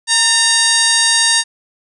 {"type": "harmonic tone with a mistuned harmonic", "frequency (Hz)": 932.3, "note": "A#5", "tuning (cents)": 0, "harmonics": [1, 2, 3, 4, 5, 6, 7, 8, 9, 10], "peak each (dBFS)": [-24, -17, -24, -17, -17, -22, -20, -28, -19, -20], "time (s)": [0.07, 1.44], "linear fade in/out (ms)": 50, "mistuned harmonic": 2, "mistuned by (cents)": -54, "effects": []}